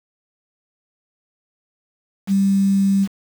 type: tone with quantisation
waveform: sine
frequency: 196 Hz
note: G3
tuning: in tune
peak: -13 dBFS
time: 2.27-3.08 s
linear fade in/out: 50 ms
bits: 6
effects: none